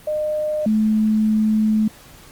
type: tone pair in turn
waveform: sine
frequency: 609 / 216.2 Hz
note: D#5 / A3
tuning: -37 / -30 cents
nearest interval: octave + tritone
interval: 1793 cents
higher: first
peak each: -19 / -14 dBFS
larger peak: second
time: 0.07-0.66 / 0.66-1.88 s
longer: second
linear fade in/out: 5 ms
effects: pink hiss -45 dBFS RMS until 2.31 s + Opus 32 kbps